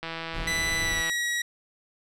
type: click train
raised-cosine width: 0.3 ms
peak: -18 dBFS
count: 176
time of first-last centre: 0.03-1.097 s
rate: 164 Hz
type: noise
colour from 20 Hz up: brown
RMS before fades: -35 dBFS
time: 0.33-1.02 s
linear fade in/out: 20 ms
type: tone with pitch glide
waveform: sawtooth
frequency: 1992 to 1912 Hz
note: B6 to A#6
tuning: +14 to +43 cents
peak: -22 dBFS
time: 0.47-1.42 s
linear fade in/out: 5 ms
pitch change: -71 cents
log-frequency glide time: 0.8-1.11 s
effects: low-pass 10000 Hz 12 dB/octave